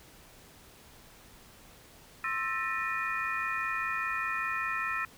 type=tone cluster; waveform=sine; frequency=1060 / 1321 / 1790 / 1895 / 2460 Hz; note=C6 / E6 / A6 / A#6 / D#7; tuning=+22 / +3 / +29 / +28 / -20 cents; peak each=-40 / -34 / -36 / -38 / -36 dBFS; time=2.24-5.05 s; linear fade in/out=2 ms; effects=pink hiss -55 dBFS RMS until 5.17 s